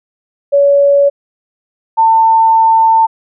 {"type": "tone pair in turn", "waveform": "sine", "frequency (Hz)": [565, 896.9], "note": ["C#5", "A5"], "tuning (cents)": [33, 33], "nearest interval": "minor sixth", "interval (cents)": 800, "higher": "second", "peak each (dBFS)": -5, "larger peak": "neither", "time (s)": [[0.52, 1.1], [1.97, 3.07]], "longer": "second", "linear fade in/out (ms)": 20, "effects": []}